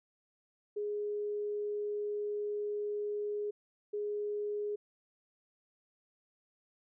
sine tone bursts at uneven times, 415.3 Hz, G#4, in tune, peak -33 dBFS, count 2, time 0.76-3.51 / 3.93-4.76 s, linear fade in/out 10 ms, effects none

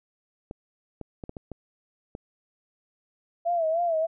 clicks, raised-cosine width 2 ms, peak -23 dBFS, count 7, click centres 0.511 / 1.013 / 1.238 / 1.294 / 1.368 / 1.517 / 2.151 s
sine tone with vibrato, 665 Hz, E5, 15 cents sharp, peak -22 dBFS, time 3.45-4.07 s, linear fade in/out 20 ms, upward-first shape sine, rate 3.3 Hz, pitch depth 91 cents each way
effects none

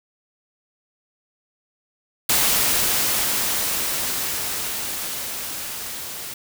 white noise with level ramp, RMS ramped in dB -18 to -33 dBFS, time 2.29-6.34 s, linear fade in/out 5 ms, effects none

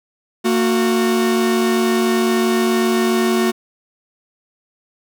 45% pulse tone pair together, 228.3 / 366.2 Hz, A#3 / F#4, -36 / -18 cents, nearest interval minor sixth, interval 818 cents, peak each -17 / -17 dBFS, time 0.44-3.52 s, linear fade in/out 20 ms, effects none

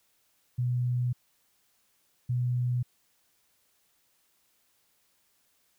sine tone bursts at uneven times, 123.47 Hz, B2, in tune, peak -25 dBFS, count 2, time 0.58-1.13 / 2.29-2.83 s, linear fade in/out 10 ms, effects white hiss -70 dBFS RMS until 5.78 s

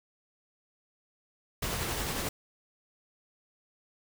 pink noise with tremolo, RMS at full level -32 dBFS, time 1.62-2.29 s, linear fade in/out 5 ms, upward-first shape triangle, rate 11 Hz, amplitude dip 30%, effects none

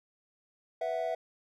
triangle chord, B suspended fourth, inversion none, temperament just, 493.9 / 658.5 / 740.8 Hz, B4 / E5 / F#5, 0 / -2 / +2 cents, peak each -36 / -30 / -35 dBFS, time 0.81-1.15 s, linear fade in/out 5 ms, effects none

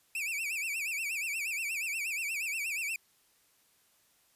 45% pulse tone with vibrato, 2479 Hz, D#7, 7 cents flat, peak -32 dBFS, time 0.15-2.96 s, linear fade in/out 2 ms, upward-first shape sine, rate 8.4 Hz, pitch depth 170 cents each way, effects white hiss -68 dBFS RMS until 4.35 s + resampled to 32000 Hz

